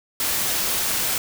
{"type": "noise", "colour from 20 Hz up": "white", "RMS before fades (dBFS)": -23, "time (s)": [0.2, 1.18], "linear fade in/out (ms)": 2, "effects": []}